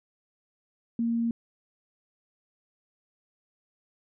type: tone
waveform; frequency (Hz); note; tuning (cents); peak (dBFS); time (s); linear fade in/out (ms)
sine; 232.1; A#3; -7; -24; 0.99-1.31; 2
effects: none